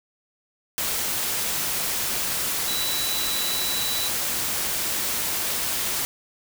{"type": "tone in noise", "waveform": "sine", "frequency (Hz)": 3947, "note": "B7", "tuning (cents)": -2, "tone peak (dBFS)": -28, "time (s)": [2.68, 4.08], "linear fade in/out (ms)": 0, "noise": "white", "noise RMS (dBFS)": -26, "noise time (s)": [0.78, 6.05], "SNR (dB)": -5, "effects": []}